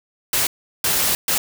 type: noise bursts at uneven times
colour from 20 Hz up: white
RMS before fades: -19 dBFS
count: 3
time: 0.33-0.47 / 0.84-1.15 / 1.28-1.38 s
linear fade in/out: 2 ms
effects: none